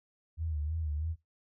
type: tone with vibrato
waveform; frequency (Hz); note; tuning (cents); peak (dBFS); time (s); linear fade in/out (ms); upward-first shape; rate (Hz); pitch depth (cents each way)
sine; 77.78; D#2; 0; -31; 0.37-1.16; 50; sine; 3.1; 91
effects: noise-tail reverb RT60 0.2 s tail -20 dB re dry